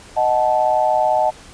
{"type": "chord", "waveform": "sine", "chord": "D# diminished", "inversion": "none", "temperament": "equal with one note detuned", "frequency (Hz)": [622.3, 740, 871.4], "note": ["D#5", "F#5", "A5"], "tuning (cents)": [0, 0, -17], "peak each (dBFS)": -18, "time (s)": [0.16, 1.31], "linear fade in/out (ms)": 20, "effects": ["pink hiss -42 dBFS RMS until 1.53 s", "resampled to 22050 Hz"]}